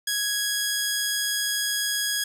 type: tone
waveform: 10% pulse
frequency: 1661.2 Hz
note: G#6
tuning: in tune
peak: -15 dBFS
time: 0.07-2.24 s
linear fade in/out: 5 ms
effects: 9-bit